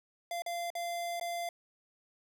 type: tone with dropouts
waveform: square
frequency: 690 Hz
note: F5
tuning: 21 cents flat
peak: -35 dBFS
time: 0.31-1.49 s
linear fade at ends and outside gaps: 2 ms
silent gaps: 0.421-0.462 / 0.703-0.752 / 1.198-1.211 s
effects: none